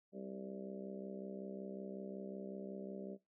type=harmonic tone with a mistuned harmonic; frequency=65.41 Hz; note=C2; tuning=in tune; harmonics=3 / 4 / 5 / 6 / 7 / 8 / 9 / 10; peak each=-48 / -55 / -56 / -50 / -56 / -58 / -52 / -60 dBFS; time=0.12-3.18 s; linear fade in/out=50 ms; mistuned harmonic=8; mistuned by=-34 cents; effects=noise-tail reverb RT60 0.2 s tail -19 dB re dry